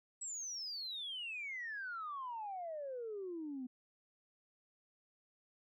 sine exponential sweep, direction down, 7902 to 245.9 Hz, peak -40 dBFS, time 0.21-3.67 s, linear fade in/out 10 ms, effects tanh soft clip ceiling -36 dBFS

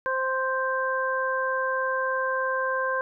harmonic tone, 523.3 Hz, C5, in tune, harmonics 1 / 2 / 3, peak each -28 / -28 / -28 dBFS, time 0.06-3.01 s, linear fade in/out 0 ms, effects none

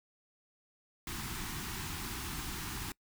pink band-stop noise, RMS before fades -40 dBFS, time 1.07-2.92 s, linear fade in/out 2 ms, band 380 to 810 Hz, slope 48 dB/octave, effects noise-tail reverb RT60 0.1 s tail -24 dB re dry

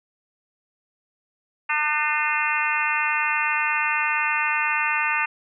harmonic tone with a mistuned harmonic, 300.7 Hz, D4, 41 cents sharp, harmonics 3 / 4 / 5 / 6 / 7 / 8 / 9, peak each -28 / -28 / -28 / -28 / -28 / -28 / -28 dBFS, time 1.69-5.26 s, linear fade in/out 10 ms, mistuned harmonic 8, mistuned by +44 cents, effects none

